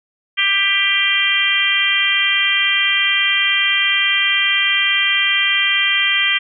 harmonic tone, 395.3 Hz, G4, 15 cents sharp, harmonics 3 / 4 / 5 / 6 / 7 / 8, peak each -28 / -25 / -18 / -19 / -23 / -18 dBFS, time 0.37-6.39 s, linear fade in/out 20 ms, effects none

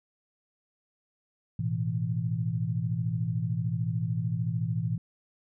sine chord, A suspended second, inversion none, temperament equal, 110 / 123.47 / 164.81 Hz, A2 / B2 / E3, 0 / 0 / 0 cents, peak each -31 dBFS, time 1.59-4.98 s, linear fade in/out 5 ms, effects none

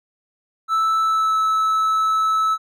triangle tone with pitch glide, 1316 to 1303.9 Hz, E6 to E6, -3 to -19 cents, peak -14 dBFS, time 0.68-2.58 s, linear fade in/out 50 ms, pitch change -16 cents, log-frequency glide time 1.02-1.37 s, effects none

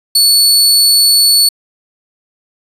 sawtooth tone, 4435 Hz, C#8, in tune, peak -3 dBFS, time 0.15-1.49 s, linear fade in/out 5 ms, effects resampled to 32000 Hz

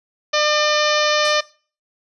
harmonic tone, 601 Hz, D5, 40 cents sharp, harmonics 1 / 2 / 3 / 4 / 5 / 6 / 7 / 8 / 9 / 10, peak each -19 / -22 / -24 / -25 / -26 / -27 / -27 / -28 / -29 / -29 dBFS, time 0.33-1.41 s, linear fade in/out 10 ms
white noise with exponential decay, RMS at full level -33 dBFS, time 1.25-1.5 s, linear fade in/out 0 ms, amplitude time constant 53 ms
effects noise-tail reverb RT60 0.4 s tail -21 dB re dry + resampled to 24000 Hz

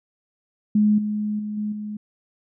sine tone with level steps, 210.5 Hz, G#3, 24 cents sharp, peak -14 / -22 / -26 / -23 / -28 dBFS, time 0.75-1.97 s, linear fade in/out 5 ms, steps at 0.98 / 1.39 / 1.57 / 1.72 s, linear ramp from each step 5 ms, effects none

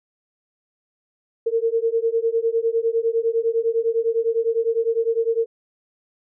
sine beating tone pair, 452.4 / 462.3 Hz, A4 / A#4, +48 / -14 cents, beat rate 9.9 Hz, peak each -21 dBFS, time 1.46-5.46 s, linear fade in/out 10 ms, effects none

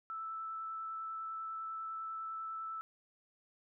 sine tone with vibrato, 1318.5 Hz, E6, in tune, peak -39 dBFS, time 0.1-2.81 s, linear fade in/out 0 ms, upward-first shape sine, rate 10 Hz, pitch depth 8 cents each way, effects none

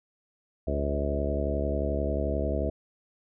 harmonic tone with a mistuned harmonic, 71.3 Hz, C#2, 49 cents sharp, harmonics 1 / 2 / 3 / 4 / 5 / 6 / 7 / 8 / 9, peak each -29 / -38 / -36 / -36 / -36 / -37 / -36 / -39 / -33 dBFS, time 0.67-2.7 s, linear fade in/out 5 ms, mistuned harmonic 8, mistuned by -16 cents, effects none

